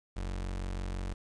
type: tone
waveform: 35% pulse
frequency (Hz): 46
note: F#1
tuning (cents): -9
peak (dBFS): -32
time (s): 0.16-1.14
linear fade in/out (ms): 10
effects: resampled to 22050 Hz + 10-bit